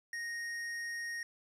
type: tone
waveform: square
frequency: 1864.7 Hz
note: A#6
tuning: in tune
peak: -38 dBFS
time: 0.13-1.23 s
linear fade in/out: 2 ms
effects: low-pass 9000 Hz 12 dB/octave + 11-bit